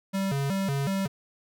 square tone with vibrato, 164.3 Hz, E3, 5 cents flat, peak -26 dBFS, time 0.13-1.08 s, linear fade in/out 20 ms, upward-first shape square, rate 2.7 Hz, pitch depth 290 cents each way, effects none

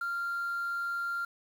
triangle tone, 1389 Hz, F6, 10 cents flat, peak -28 dBFS, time 0.01-1.25 s, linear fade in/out 5 ms, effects tanh soft clip ceiling -26 dBFS + 9-bit

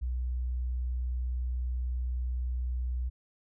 sine tone, 61.9 Hz, B1, 5 cents sharp, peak -29 dBFS, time 0.01-3.1 s, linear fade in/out 20 ms, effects none

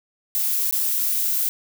violet noise with dropouts, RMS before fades -22 dBFS, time 0.35-1.49 s, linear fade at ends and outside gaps 0 ms, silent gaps 0.71-0.725 s, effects none

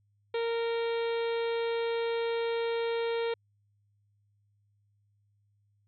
harmonic tone, 462.9 Hz, A#4, 12 cents flat, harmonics 1 / 2 / 3 / 4 / 5 / 6 / 7 / 8 / 9, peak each -28 / -39 / -44 / -45 / -43 / -49 / -47 / -47 / -52 dBFS, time 0.34-3.34 s, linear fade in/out 5 ms, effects added 102 Hz sine -67 dBFS peak until 5.87 s + MP3 96 kbps

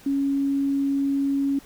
sine tone, 277.2 Hz, C#4, in tune, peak -20 dBFS, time 0.06-1.59 s, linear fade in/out 5 ms, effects pink hiss -50 dBFS RMS until 1.65 s

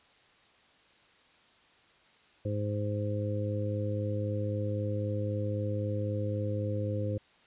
harmonic tone, 103.83 Hz, G#2, in tune, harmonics 1 / 2 / 3 / 4 / 5, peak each -31 / -40 / -39 / -43 / -36 dBFS, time 2.45-7.18 s, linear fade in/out 5 ms, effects white hiss -62 dBFS RMS until 7.46 s + resampled to 8000 Hz

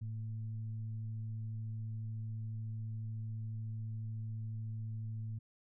sine tone with frequency modulation, 110 Hz, A2, in tune, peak -38 dBFS, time 0.01-5.39 s, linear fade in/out 10 ms, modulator 114 Hz, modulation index 0.31, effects none

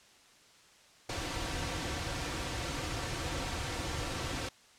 pink noise with comb filter, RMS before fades -36 dBFS, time 1.09-4.49 s, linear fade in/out 5 ms, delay 4.8 ms, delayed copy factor -0.55, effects white hiss -60 dBFS RMS until 4.78 s + low-pass 7000 Hz 12 dB/octave

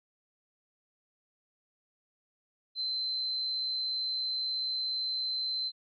sine tone with amplitude modulation, 4081 Hz, C8, 44 cents flat, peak -29 dBFS, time 2.75-5.72 s, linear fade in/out 50 ms, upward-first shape sine, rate 137 Hz, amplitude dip 25%, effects none

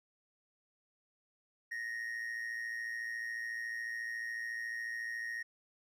triangle tone with amplitude modulation, 1864.7 Hz, A#6, in tune, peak -33 dBFS, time 1.71-5.43 s, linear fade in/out 10 ms, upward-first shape sine, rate 114 Hz, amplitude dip 60%, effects none

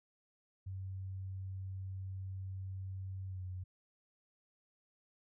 sine tone with pitch glide, 95.1 to 91.97 Hz, F#2 to F#2, +48 to -10 cents, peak -40 dBFS, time 0.66-3.64 s, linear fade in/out 10 ms, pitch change -58 cents, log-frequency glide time 3.27-3.43 s, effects none

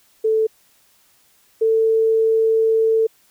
sine tone pair in turn, 440 / 445.9 Hz, A4 / A4, 0 / +23 cents, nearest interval unison, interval 23 cents, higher second, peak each -14 / -13 dBFS, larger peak second, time 0.24-0.47 / 1.61-3.07 s, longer second, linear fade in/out 10 ms, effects white hiss -57 dBFS RMS until 3.3 s

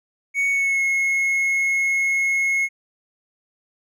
triangle tone with pitch glide, 2227 to 2171 Hz, C#7 to C#7, +7 to -37 cents, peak -16 dBFS, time 0.34-2.69 s, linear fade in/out 50 ms, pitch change -44 cents, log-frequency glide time 0.5-0.82 s, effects none

